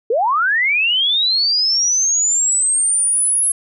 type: linear sweep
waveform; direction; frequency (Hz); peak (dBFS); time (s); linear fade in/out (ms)
sine; up; 415.3 to 10830; -13; 0.1-3.52; 5
effects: none